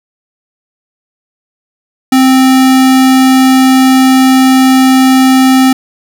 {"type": "tone", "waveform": "square", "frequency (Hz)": 261.6, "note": "C4", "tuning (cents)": 0, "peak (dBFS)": -4, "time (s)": [2.12, 5.73], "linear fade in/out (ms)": 5, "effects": []}